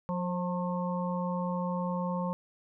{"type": "harmonic tone with a mistuned harmonic", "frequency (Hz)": 179.5, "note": "F3", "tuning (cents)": 48, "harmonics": [1, 3, 5, 6], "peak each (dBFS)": [-31, -36, -38, -39], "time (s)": [0.09, 2.33], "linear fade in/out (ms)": 0, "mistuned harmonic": 3, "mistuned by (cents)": -26, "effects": []}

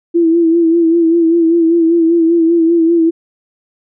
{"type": "tone with vibrato", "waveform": "sine", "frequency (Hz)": 333.2, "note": "E4", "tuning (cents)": 19, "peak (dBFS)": -7, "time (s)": [0.14, 3.11], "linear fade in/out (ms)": 20, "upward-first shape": "sine", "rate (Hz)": 5.1, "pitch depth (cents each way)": 48, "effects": []}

